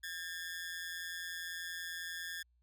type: ring-modulated tone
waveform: sawtooth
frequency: 1704 Hz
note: G#6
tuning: 44 cents sharp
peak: -34 dBFS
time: 0.03-2.43 s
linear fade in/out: 10 ms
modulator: 85.1 Hz
effects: added 60 Hz sine -69 dBFS peak until 2.62 s